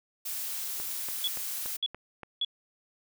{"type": "noise", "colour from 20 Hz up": "blue", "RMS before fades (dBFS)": -35, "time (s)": [0.25, 1.77], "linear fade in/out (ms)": 10}
{"type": "click train", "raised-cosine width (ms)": 0.5, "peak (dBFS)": -26, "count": 6, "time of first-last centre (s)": [0.8, 2.233], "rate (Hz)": 3.49}
{"type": "tone bursts", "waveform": "sine", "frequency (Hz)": 3381, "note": "G#7", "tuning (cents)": 30, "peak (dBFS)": -26, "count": 3, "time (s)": [1.24, 2.448], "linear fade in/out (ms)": 2, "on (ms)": 36, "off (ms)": 550}
{"effects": []}